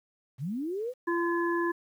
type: linear sweep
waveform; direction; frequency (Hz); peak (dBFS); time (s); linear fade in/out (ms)
sine; up; 113.6 to 523.3; -30; 0.38-0.94; 50
type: harmonic tone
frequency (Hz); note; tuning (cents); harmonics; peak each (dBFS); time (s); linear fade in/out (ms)
341.8; F4; -37; 1 / 3 / 5; -27 / -32 / -34; 1.07-1.72; 10
effects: 10-bit